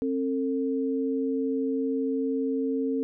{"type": "tone pair together", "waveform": "sine", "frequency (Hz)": [267.4, 449.7], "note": ["C4", "A4"], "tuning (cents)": [38, 38], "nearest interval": "major sixth", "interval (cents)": 900, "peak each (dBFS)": [-26, -29], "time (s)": [0.02, 3.03], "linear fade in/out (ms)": 0, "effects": []}